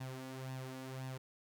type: tone with flanger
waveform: sawtooth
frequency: 130.81 Hz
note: C3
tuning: in tune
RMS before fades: -45 dBFS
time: 0-1.18 s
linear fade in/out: 10 ms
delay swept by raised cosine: 1.1 to 3.6 ms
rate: 1.9 Hz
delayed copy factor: +0.6
effects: none